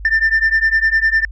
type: beating tone pair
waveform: sine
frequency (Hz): 1783 / 1792.9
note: A6 / A6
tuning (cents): +22 / +32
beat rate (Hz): 9.9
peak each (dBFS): -13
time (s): 0.05-1.25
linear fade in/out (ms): 2
effects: tanh soft clip ceiling -8 dBFS + added 50 Hz sine -28 dBFS peak until 1.31 s